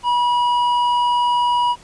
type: tone with hard clipping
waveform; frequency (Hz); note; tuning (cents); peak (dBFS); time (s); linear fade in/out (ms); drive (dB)
triangle; 970; B5; -31; -16; 0.03-1.76; 50; 10
effects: pink hiss -46 dBFS RMS until 1.83 s + resampled to 22050 Hz